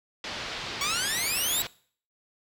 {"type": "low-pass noise", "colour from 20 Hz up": "white", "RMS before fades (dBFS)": -36, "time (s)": [0.24, 1.67], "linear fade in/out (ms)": 2, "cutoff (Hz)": 4600, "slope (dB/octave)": 24}
{"type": "exponential sweep", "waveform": "10% pulse", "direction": "up", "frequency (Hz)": [1100, 3951], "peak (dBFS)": -18, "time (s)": [0.81, 1.62], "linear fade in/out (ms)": 2}
{"effects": ["noise-tail reverb RT60 0.5 s tail -21 dB re dry"]}